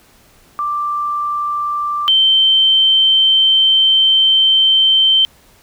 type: tone pair in turn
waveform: sine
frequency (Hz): 1178 / 3110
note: D6 / G7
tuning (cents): +5 / -14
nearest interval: octave + perfect fourth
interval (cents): 1681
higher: second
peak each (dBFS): -16 / -8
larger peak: second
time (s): 0.59-2.08 / 2.08-5.25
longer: second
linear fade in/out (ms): 0
effects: pink hiss -49 dBFS RMS until 5.62 s